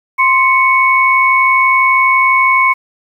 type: tone pair together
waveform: sine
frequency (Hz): 1046.5 / 2217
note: C6 / C#7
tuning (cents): 0 / 0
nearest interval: octave + minor second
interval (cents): 1300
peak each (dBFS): -10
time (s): 0.18-2.74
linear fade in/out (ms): 20
effects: 7-bit